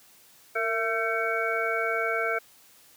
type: tone cluster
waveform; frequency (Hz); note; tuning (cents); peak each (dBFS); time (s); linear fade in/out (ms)
sine; 457.1 / 669 / 1350 / 1552 / 2240; A#4 / E5 / E6 / G6 / C#7; -34 / +25 / +41 / -18 / +18; -31; 0.55-2.39; 10
effects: white hiss -56 dBFS RMS until 2.96 s + high-pass 80 Hz 12 dB/octave